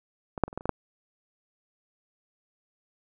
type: clicks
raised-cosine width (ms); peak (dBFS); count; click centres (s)
1; -20 / -6 / -25 / -28 / -18 / -29 / -16 / -9; 8; 0.378 / 0.437 / 0.48 / 0.529 / 0.576 / 0.609 / 0.656 / 0.693
effects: none